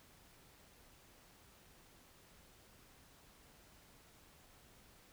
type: silence
effects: pink hiss -64 dBFS RMS until 5.12 s